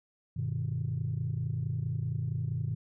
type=chord; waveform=sine; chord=G augmented; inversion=none; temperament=just; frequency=98 / 122.5 / 153.12 Hz; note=G2 / B2 / D#3; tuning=0 / -14 / -27 cents; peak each=-35 / -32 / -34 dBFS; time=0.36-2.75 s; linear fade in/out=10 ms; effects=tanh soft clip ceiling -23 dBFS